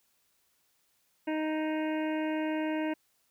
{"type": "harmonic tone", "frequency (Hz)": 311.1, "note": "D#4", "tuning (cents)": 0, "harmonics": [1, 2, 3, 5, 6, 7, 8, 9], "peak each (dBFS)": [-30, -36, -40, -44, -46, -47, -48, -49], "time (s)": [1.27, 2.94], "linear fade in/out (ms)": 10, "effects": ["white hiss -72 dBFS RMS until 3.3 s"]}